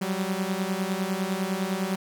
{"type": "beating tone pair", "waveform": "sawtooth", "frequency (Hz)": [185.4, 195.3], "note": ["F#3", "G3"], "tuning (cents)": [4, -6], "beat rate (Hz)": 9.9, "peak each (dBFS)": -25, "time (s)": [0.01, 1.96], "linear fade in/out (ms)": 10, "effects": []}